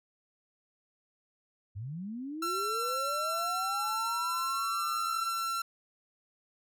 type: linear sweep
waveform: sine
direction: up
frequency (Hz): 90.4 to 1353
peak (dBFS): -36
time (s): 1.75-5.3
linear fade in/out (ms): 20
type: tone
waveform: 45% pulse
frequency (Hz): 1351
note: E6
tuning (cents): +42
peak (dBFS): -31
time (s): 2.42-5.62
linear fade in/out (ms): 5
effects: none